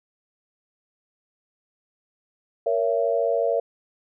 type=chord; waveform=sine; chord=A# diminished; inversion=none; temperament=just; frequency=466.2 / 559.4 / 671.3 Hz; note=A#4 / C#5 / E5; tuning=0 / +16 / +31 cents; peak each=-24 dBFS; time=2.66-3.6 s; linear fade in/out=5 ms; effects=none